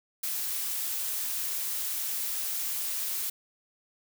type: noise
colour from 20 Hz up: blue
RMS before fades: -32 dBFS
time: 0.23-3.3 s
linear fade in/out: 5 ms
effects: none